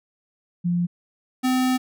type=tone pair in turn; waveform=sine / square; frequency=174.61 / 256.1 Hz; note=F3 / C4; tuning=0 / -37 cents; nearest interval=perfect fifth; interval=663 cents; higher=second; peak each=-19 dBFS; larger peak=neither; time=0.64-0.87 / 1.43-1.78 s; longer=second; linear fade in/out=20 ms; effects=none